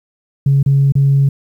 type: tone with dropouts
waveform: sine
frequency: 138.59 Hz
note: C#3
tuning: in tune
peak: -7 dBFS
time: 0.46-1.29 s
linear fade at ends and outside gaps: 5 ms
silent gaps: 0.629-0.661 / 0.922-0.953 s
effects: tanh soft clip ceiling -4 dBFS + 8-bit